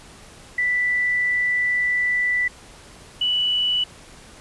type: tone pair in turn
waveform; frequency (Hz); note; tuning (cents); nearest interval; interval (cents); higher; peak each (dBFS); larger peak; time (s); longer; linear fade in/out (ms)
sine; 1975.5 / 2960; B6 / F#7; 0 / 0; perfect fifth; 700; second; -18; neither; 0.58-2.48 / 3.21-3.84; first; 5
effects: pink hiss -45 dBFS RMS until 4.4 s + resampled to 24000 Hz